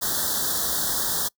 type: band-stop noise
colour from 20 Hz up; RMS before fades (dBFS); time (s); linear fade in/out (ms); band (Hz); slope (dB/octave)
white; -25; 0.01-1.29; 20; 1800 to 3300; 96
effects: noise-tail reverb RT60 0.1 s tail -24 dB re dry